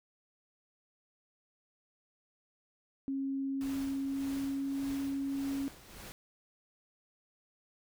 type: tone with pitch glide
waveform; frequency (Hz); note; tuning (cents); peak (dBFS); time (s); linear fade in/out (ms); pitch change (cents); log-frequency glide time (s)
sine; 271.7 to 275.3; C#4 to C#4; -35 to -12; -32; 3.08-5.68; 0; +23; 3.54-4.88
type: noise with tremolo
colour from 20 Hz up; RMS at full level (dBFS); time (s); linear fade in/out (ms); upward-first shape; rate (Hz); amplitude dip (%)
pink; -47; 3.61-6.12; 0; sine; 1.7; 65
effects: none